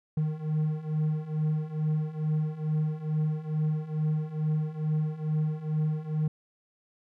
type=beating tone pair; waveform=triangle; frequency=152.9 / 155.2 Hz; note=D#3 / D#3; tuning=-30 / -4 cents; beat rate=2.3 Hz; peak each=-29 / -26 dBFS; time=0.17-6.28 s; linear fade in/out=5 ms; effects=none